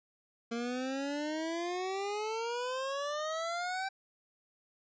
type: exponential sweep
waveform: 25% pulse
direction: up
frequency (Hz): 230.3 to 780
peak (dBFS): -30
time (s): 0.51-3.89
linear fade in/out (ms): 10
effects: resampled to 16000 Hz